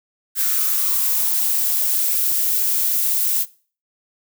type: noise with high-pass filter sweep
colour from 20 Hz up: violet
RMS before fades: -19 dBFS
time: 0.35-3.46 s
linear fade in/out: 50 ms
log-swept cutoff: 1500 to 230 Hz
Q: 5.1
effects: noise-tail reverb RT60 0.4 s tail -20 dB re dry